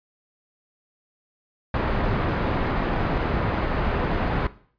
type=low-pass noise; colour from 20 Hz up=pink; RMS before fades=-24 dBFS; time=1.74-4.47 s; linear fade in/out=2 ms; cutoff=1600 Hz; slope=12 dB/octave; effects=noise-tail reverb RT60 0.5 s tail -17 dB re dry + resampled to 11025 Hz